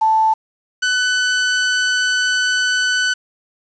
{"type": "tone pair in turn", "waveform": ["sine", "sawtooth"], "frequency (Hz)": [880, 1498.6], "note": ["A5", "F#6"], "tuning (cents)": [0, 22], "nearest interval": "major sixth", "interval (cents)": 922, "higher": "second", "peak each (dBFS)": -11, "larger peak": "neither", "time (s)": [[0.01, 0.34], [0.82, 3.14]], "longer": "second", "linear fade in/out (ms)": 10, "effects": ["resampled to 16000 Hz", "7-bit"]}